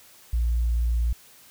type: tone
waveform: sine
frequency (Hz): 58.27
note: A#1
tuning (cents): 0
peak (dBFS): -19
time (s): 0.33-1.13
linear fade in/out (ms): 5
effects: tanh soft clip ceiling -17 dBFS + white hiss -52 dBFS RMS until 1.5 s